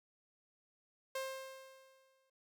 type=tone with exponential decay; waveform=sawtooth; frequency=530 Hz; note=C5; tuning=22 cents sharp; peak=-33 dBFS; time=1.15-2.3 s; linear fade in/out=5 ms; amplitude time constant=250 ms; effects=none